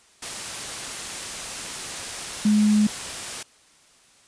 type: tone in noise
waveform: sine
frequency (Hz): 210.8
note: G#3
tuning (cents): +26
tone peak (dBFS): -15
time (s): 2.45-2.87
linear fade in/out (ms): 5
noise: white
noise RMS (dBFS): -32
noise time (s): 0.22-3.43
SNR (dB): +14
effects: white hiss -56 dBFS RMS until 4.27 s + resampled to 22050 Hz